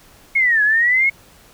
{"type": "linear two-way sweep", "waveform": "sine", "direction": "down then up", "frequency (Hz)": [2198, 1661.2, 2198], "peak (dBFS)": -12, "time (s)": [0.35, 1.1], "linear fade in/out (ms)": 10, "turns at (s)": 0.63, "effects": ["pink hiss -48 dBFS RMS until 1.53 s"]}